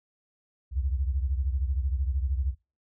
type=beating tone pair; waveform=sine; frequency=64.7 / 77.7 Hz; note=C2 / D#2; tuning=-19 / -2 cents; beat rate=13 Hz; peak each=-26 / -31 dBFS; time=0.71-2.55 s; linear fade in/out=50 ms; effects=noise-tail reverb RT60 0.3 s tail -23 dB re dry